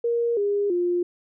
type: tone with pitch steps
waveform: sine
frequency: 470 / 406.8 / 352.1 Hz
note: A#4 / G#4 / F4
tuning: +14 / -36 / +14 cents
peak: -20 dBFS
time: 0.04-1.03 s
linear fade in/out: 5 ms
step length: 330 ms
effects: none